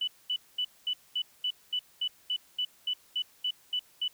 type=tone bursts; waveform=sine; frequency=2977 Hz; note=F#7; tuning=10 cents sharp; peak=-27 dBFS; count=15; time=0.01-4.08 s; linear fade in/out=5 ms; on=66 ms; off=220 ms; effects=white hiss -61 dBFS RMS until 4.13 s